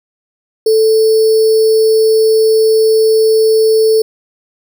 sine tone with sample-and-hold, 440 Hz, A4, in tune, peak -6 dBFS, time 0.66-4.02 s, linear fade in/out 5 ms, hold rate 4900 Hz, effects none

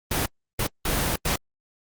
pink noise bursts at uneven times, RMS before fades -24 dBFS, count 4, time 0.11-0.26 / 0.59-0.67 / 0.85-1.16 / 1.25-1.36 s, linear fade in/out 5 ms, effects Opus 24 kbps

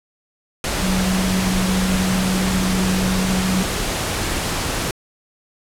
sine tone in noise, 186.8 Hz, F#3, 17 cents sharp, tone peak -18 dBFS, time 0.82-3.63 s, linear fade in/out 2 ms, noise pink, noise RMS -22 dBFS, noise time 0.64-4.91 s, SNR +1 dB, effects low-pass 11000 Hz 12 dB/octave

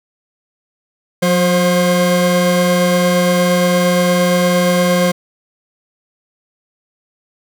40% pulse tone pair together, 179.54 / 530 Hz, F3 / C5, +48 / +22 cents, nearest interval octave + perfect fifth, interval 1874 cents, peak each -13 dBFS, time 1.22-5.12 s, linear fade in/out 10 ms, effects none

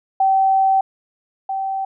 sine tone pair in turn, 771 / 773.8 Hz, G5 / G5, -29 / -23 cents, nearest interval unison, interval 6 cents, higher second, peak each -12 / -20 dBFS, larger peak first, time 0.2-0.81 / 1.49-1.85 s, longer first, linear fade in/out 5 ms, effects none

